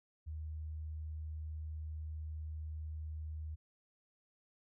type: tone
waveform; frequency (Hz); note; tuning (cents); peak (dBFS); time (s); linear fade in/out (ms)
sine; 77.7; D#2; -2; -40; 0.26-3.56; 20
effects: none